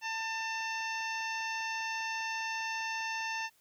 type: harmonic tone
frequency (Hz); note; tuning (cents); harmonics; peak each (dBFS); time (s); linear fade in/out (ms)
895; A5; +29; 1 / 2 / 3 / 4 / 5 / 6 / 7; -38 / -38 / -39 / -50 / -51 / -46 / -49; 0.01-3.5; 50
effects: white hiss -68 dBFS RMS until 3.6 s